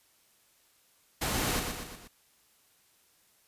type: noise with echo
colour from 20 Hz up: pink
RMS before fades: -31 dBFS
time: 1.21-1.6 s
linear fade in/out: 10 ms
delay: 120 ms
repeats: 4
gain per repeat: -5 dB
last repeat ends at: 2.08 s
effects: white hiss -66 dBFS RMS until 3.47 s + resampled to 32000 Hz